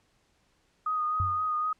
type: tone with vibrato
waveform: sine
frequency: 1241 Hz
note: D#6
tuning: 5 cents flat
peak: -26 dBFS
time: 0.86-1.73 s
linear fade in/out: 5 ms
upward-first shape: sine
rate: 3.9 Hz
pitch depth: 22 cents each way
type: tone with exponential decay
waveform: sine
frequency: 92.5 Hz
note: F#2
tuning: in tune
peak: -24 dBFS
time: 1.2-1.49 s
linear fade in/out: 0 ms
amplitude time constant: 63 ms
effects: pink hiss -69 dBFS RMS until 1.79 s + low-pass 8000 Hz 12 dB/octave